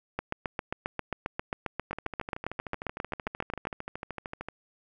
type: two click trains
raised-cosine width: 0.5 ms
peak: -21 / -15 dBFS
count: 35 / 27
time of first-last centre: 1.91-4.486 / 0.19-3.671 s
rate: 13.2 / 7.47 Hz
effects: none